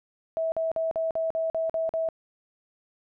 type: tone bursts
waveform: sine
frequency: 650 Hz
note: E5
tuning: 24 cents flat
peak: -24 dBFS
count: 9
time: 0.37-2.088 s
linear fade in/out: 0 ms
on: 150 ms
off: 46 ms
effects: none